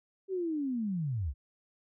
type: linear sweep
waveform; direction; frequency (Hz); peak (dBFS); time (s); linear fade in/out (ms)
sine; down; 391.5 to 58.27; -30; 0.28-1.34; 50
effects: none